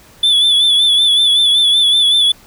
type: tone with vibrato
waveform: triangle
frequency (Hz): 3463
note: A7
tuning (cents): -28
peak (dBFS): -7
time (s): 0.23-2.32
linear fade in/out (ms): 5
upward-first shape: sine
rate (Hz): 5.3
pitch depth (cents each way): 52
effects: pink hiss -44 dBFS RMS until 2.46 s